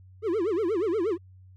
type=tone with vibrato; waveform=triangle; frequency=387.5 Hz; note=G4; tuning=20 cents flat; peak=-21 dBFS; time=0.22-1.18 s; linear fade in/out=50 ms; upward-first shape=sine; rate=8.4 Hz; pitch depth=280 cents each way; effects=added 93 Hz sine -48 dBFS peak until 1.56 s + MP3 64 kbps